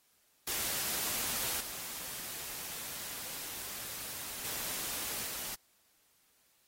white noise with level steps, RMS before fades -35 / -42 / -38 / -40 dBFS, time 0.47-5.55 s, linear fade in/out 5 ms, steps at 1.6 / 4.44 / 5.26 s, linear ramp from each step 10 ms, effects white hiss -70 dBFS RMS until 6.67 s + AAC 48 kbps

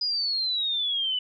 sine exponential sweep, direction down, 4978 to 2964 Hz, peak -24 dBFS, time 0.01-1.19 s, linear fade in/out 5 ms, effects none

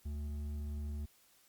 sine tone with hard clipping, 73.42 Hz, D2, in tune, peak -39 dBFS, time 0.05-1.06 s, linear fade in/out 10 ms, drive 7 dB, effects white hiss -67 dBFS RMS until 1.48 s + Opus 48 kbps

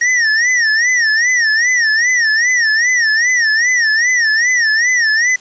square tone with vibrato, 1864.7 Hz, A#6, in tune, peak -11 dBFS, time 0.01-5.36 s, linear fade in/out 5 ms, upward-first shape sine, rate 2.5 Hz, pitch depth 140 cents each way, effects white hiss -41 dBFS RMS until 5.4 s + resampled to 16000 Hz

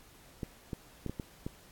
clicks, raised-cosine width 3 ms, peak -23 dBFS, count 6, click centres 0.432 / 0.732 / 1.063 / 1.096 / 1.198 / 1.465 s, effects pink hiss -58 dBFS RMS until 1.71 s + AAC 64 kbps

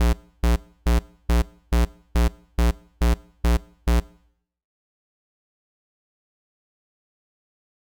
square tone bursts, 58.8 Hz, A#1, 16 cents sharp, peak -16 dBFS, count 10, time 0-4 s, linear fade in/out 5 ms, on 130 ms, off 300 ms, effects noise-tail reverb RT60 0.7 s tail -22 dB re dry

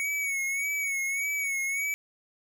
square tone with vibrato, 2227 Hz, C#7, 7 cents sharp, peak -28 dBFS, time 0-1.94 s, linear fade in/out 0 ms, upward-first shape sine, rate 1.7 Hz, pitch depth 53 cents each way, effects 10-bit

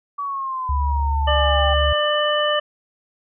sine exponential sweep, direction down, 1145 to 784 Hz, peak -23 dBFS, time 0.18-1.74 s, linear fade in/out 10 ms
sine tone with pitch glide, 70.7 to 71.56 Hz, C#2 to D2, +35 to -44 cents, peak -18 dBFS, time 0.69-1.93 s, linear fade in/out 5 ms, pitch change +21 cents, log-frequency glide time 0.82-1.46 s
harmonic tone, 597 Hz, D5, 28 cents sharp, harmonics 1 / 2 / 3 / 5, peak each -20 / -23 / -25 / -23 dBFS, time 1.27-2.6 s, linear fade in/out 10 ms
effects none

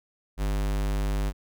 square tone, 50 Hz, G1, 35 cents sharp, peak -25 dBFS, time 0.37-1.33 s, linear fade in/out 50 ms, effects none

